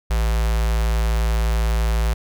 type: tone with notch filter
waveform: square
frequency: 55.9 Hz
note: A1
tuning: 28 cents sharp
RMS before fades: -19 dBFS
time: 0.1-2.14 s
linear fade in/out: 10 ms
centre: 250 Hz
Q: 0.88
effects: none